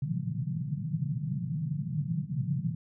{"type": "band-pass noise", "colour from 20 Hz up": "pink", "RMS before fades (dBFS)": -32, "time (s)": [0.02, 2.75], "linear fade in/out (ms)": 5, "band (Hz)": [130, 170], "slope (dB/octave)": 48, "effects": []}